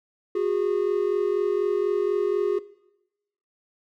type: tone pair together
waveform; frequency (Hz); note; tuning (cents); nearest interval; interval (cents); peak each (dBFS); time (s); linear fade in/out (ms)
triangle; 364.9 / 409; F#4 / G#4; -24 / -26; major second; 198; -23; 0.35-2.59; 5
effects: noise-tail reverb RT60 0.9 s tail -19 dB re dry